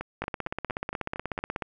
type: two click trains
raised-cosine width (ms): 0.5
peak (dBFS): -15 / -18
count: 24 / 7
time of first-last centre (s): 0.22-1.622 / 0.01-1.389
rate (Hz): 16.4 / 4.35
effects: none